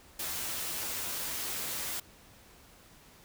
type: noise with comb filter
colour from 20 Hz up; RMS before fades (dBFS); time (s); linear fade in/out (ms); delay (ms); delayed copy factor
white; -36; 0.19-2; 5; 12; +0.5
effects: pink hiss -57 dBFS RMS until 3.24 s